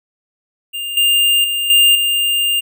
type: tone with level steps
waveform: square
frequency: 2804 Hz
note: F7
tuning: 6 cents sharp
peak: -22 / -11 / -17 / -8 / -14 dBFS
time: 0.73-2.61 s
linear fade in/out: 20 ms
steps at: 0.97 / 1.44 / 1.7 / 1.95 s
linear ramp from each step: 2 ms
effects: none